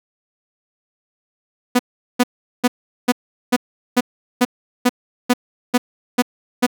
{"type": "tone bursts", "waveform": "sawtooth", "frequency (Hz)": 246.9, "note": "B3", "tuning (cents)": 0, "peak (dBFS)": -7, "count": 12, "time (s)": [1.75, 6.666], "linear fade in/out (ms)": 10, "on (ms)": 43, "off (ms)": 400, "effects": []}